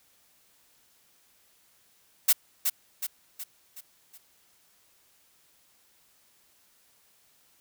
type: noise with echo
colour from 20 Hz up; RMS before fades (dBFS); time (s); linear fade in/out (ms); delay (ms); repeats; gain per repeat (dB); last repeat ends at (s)
blue; -19; 2.28-2.33; 10; 370; 5; -6; 4.18
effects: white hiss -64 dBFS RMS until 7.6 s